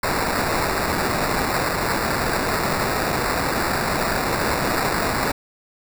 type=noise with sample-and-hold; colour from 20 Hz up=violet; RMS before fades=-22 dBFS; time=0.03-5.32 s; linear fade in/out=5 ms; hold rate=3150 Hz; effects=none